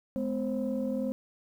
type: tone cluster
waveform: sine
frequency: 211.7 / 253.5 / 531 Hz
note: G#3 / B3 / C5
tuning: +33 / +45 / +25 cents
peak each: -32 / -31 / -33 dBFS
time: 0.16-1.12 s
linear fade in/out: 0 ms
effects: tanh soft clip ceiling -22 dBFS + 10-bit